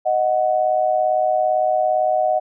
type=tone pair together; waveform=sine; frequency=622.3 / 740 Hz; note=D#5 / F#5; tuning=0 / 0 cents; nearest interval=minor third; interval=300 cents; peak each=-18 dBFS; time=0.05-2.4 s; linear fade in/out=20 ms; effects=none